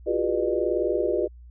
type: tone cluster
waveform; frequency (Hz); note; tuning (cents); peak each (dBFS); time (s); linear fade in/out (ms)
sine; 345.6 / 366.8 / 404.8 / 487.5 / 605; F4 / F#4 / G#4 / B4 / D#5; -18 / -15 / -44 / -23 / -49; -28; 0.06-1.28; 20
effects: added 60 Hz sine -43 dBFS peak until 1.5 s